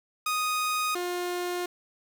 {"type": "tone pair in turn", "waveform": "sawtooth", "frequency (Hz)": [1244.5, 355.2], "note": ["D#6", "F4"], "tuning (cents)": [0, 29], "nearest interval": "octave + minor seventh", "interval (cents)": 2171, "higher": "first", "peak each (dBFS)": [-22, -25], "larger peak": "first", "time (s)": [[0.26, 0.95], [0.95, 1.66]], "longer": "second", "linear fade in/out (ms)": 5, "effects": ["8-bit"]}